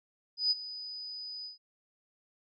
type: tone with ADSR envelope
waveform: sine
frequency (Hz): 4978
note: D#8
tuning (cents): 0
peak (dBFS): -23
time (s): 0.37-1.58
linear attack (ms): 140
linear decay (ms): 28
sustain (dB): -16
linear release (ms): 130
effects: none